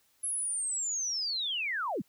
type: linear sweep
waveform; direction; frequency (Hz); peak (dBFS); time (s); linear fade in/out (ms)
sine; down; 11010 to 128.2; -30; 0.23-2.02; 10
effects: white hiss -69 dBFS RMS until 2.08 s